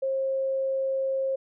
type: tone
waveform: sine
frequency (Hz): 535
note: C5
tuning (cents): +38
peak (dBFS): -24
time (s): 0.02-1.36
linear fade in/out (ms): 10
effects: none